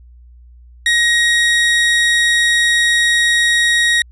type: tone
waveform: 30% pulse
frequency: 1886 Hz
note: A#6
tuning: 20 cents sharp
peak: -8 dBFS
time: 0.86-4.02 s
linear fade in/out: 2 ms
effects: added 60 Hz sine -39 dBFS peak until 4.11 s + resampled to 22050 Hz